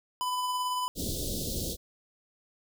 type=tone with tremolo; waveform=square; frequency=1000 Hz; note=B5; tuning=21 cents sharp; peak=-28 dBFS; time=0.21-0.88 s; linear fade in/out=0 ms; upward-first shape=triangle; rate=18 Hz; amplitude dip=30%
type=band-stop noise; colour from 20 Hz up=pink; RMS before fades=-33 dBFS; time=0.95-1.77 s; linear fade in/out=50 ms; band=570 to 3500 Hz; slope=48 dB/octave
effects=none